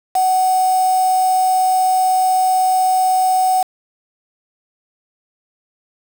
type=tone with quantisation; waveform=sine; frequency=746 Hz; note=F#5; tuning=14 cents sharp; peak=-12 dBFS; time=0.15-3.63 s; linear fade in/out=5 ms; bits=4; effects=none